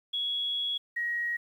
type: tone pair in turn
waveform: sine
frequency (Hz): 3348 / 1894.3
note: G#7 / A#6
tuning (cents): +13 / +27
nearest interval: minor seventh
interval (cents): 986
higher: first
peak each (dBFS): -28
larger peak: neither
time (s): 0.13-0.78 / 0.96-1.37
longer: first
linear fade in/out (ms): 10
effects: 10-bit